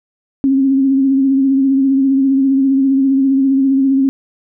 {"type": "tone with vibrato", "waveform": "sine", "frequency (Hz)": 270, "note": "C#4", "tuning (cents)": -45, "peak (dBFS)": -9, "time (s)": [0.44, 4.09], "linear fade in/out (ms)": 0, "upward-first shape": "sine", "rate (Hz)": 15, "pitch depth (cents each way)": 34, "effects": []}